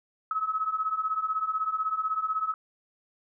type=beating tone pair; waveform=sine; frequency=1275 / 1291 Hz; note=D#6 / E6; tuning=+42 / -37 cents; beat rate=16 Hz; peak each=-31 / -28 dBFS; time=0.31-2.54 s; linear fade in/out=2 ms; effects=none

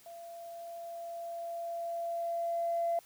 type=tone with level ramp; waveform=sine; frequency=680 Hz; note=F5; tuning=46 cents flat; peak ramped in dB=-45 to -27 dBFS; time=0.06-2.99 s; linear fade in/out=2 ms; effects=tanh soft clip ceiling -23 dBFS + white hiss -60 dBFS RMS until 3.05 s

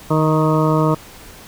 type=harmonic tone with a mistuned harmonic; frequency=156.3 Hz; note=D#3; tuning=8 cents sharp; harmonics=1 / 2 / 3 / 4 / 6 / 7 / 8; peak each=-16 / -19 / -21 / -22 / -24 / -24 / -25 dBFS; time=0.1-0.95 s; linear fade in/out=10 ms; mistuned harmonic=1; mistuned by=-16 cents; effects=pink hiss -40 dBFS RMS until 1.47 s

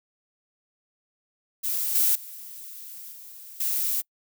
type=noise with level steps; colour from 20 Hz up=violet; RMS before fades=-27 / -21 / -41 / -44 / -26 dBFS; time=1.63-4.02 s; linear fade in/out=20 ms; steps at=1.95 / 2.15 / 3.12 / 3.6 s; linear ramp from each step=5 ms; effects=noise-tail reverb RT60 0.1 s tail -26 dB re dry

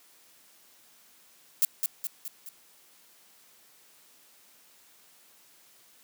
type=noise with echo; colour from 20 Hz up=violet; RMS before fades=-22 dBFS; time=1.62-1.65 s; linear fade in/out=0 ms; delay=210 ms; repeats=4; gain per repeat=-5 dB; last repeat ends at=2.49 s; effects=white hiss -59 dBFS RMS until 6.03 s + high-pass 150 Hz 12 dB/octave

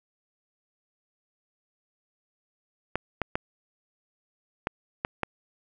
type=clicks; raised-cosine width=0.5 ms; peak=-11 dBFS; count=6; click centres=2.956 / 3.217 / 3.355 / 4.671 / 5.049 / 5.233 s; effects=none

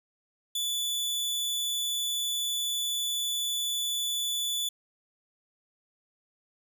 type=tone; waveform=sawtooth; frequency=3468 Hz; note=A7; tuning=26 cents flat; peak=-25 dBFS; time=0.55-4.69 s; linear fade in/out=5 ms; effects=none

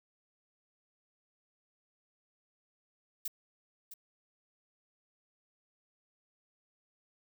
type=noise with echo; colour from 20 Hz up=violet; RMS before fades=-36 dBFS; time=3.25-3.28 s; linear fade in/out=5 ms; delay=660 ms; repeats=1; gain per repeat=-11 dB; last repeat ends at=3.94 s; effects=none

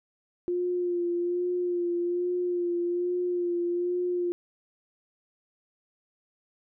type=tone with vibrato; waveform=sine; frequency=352.2 Hz; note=F4; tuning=15 cents sharp; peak=-25 dBFS; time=0.48-4.32 s; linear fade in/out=0 ms; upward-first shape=sine; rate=1.2 Hz; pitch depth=26 cents each way; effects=none

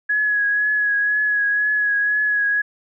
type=tone with vibrato; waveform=sine; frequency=1678 Hz; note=G#6; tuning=17 cents sharp; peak=-16 dBFS; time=0.09-2.62 s; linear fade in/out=10 ms; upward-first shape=triangle; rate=2 Hz; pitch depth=28 cents each way; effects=none

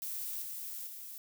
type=noise with level steps; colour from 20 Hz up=violet; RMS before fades=-39 / -42 / -46 dBFS; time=0.02-1.18 s; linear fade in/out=0 ms; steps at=0.42 / 0.87 s; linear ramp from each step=5 ms; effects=none

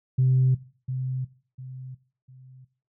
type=tone with echo; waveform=sine; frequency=129.5 Hz; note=C3; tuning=17 cents flat; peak=-16 dBFS; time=0.18-0.55 s; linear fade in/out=10 ms; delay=700 ms; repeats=3; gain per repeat=-10 dB; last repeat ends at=2.65 s; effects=noise-tail reverb RT60 0.4 s tail -17 dB re dry + tanh soft clip ceiling -13 dBFS

